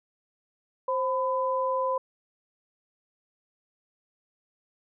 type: tone pair together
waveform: sine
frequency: 526 / 1005.1 Hz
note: C5 / B5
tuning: +9 / +30 cents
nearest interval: major seventh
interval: 1121 cents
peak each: -27 dBFS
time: 0.88-1.98 s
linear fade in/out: 5 ms
effects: none